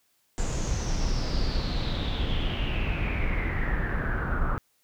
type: noise with low-pass filter sweep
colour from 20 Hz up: brown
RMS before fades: -27 dBFS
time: 0.38-4.58 s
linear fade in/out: 0 ms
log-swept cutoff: 7300 to 1300 Hz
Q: 7.2
effects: white hiss -69 dBFS RMS until 4.83 s